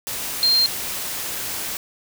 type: tone in noise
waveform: sine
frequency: 4186 Hz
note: C8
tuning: in tune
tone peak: -14 dBFS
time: 0.43-0.66 s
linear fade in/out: 0 ms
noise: white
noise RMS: -28 dBFS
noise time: 0.07-1.77 s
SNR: +11 dB
effects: none